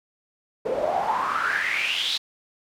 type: noise with band-pass filter sweep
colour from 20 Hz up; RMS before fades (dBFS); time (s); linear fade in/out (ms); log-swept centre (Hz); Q
pink; -25; 0.65-2.18; 10; 470 to 4000; 7
effects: none